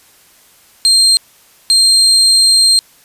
35% pulse tone bursts at uneven times, 4186 Hz, C8, in tune, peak -5 dBFS, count 2, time 0.85-1.17 / 1.7-2.79 s, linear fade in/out 0 ms, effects white hiss -47 dBFS RMS until 3.04 s + resampled to 32000 Hz

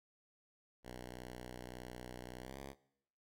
5% pulse tone with pitch glide, 61.74 to 68.5 Hz, B1 to C#2, 0 to -20 cents, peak -36 dBFS, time 0.83-2.75 s, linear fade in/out 50 ms, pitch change +180 cents, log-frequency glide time 2.39-2.59 s, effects noise-tail reverb RT60 0.8 s tail -21 dB re dry

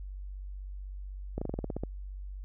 slowing click train, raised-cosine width 2 ms, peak -20 dBFS, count 10, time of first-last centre 1.38-1.836 s, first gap 35 ms, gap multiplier 1.09, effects added 48 Hz sine -38 dBFS peak until 2.44 s

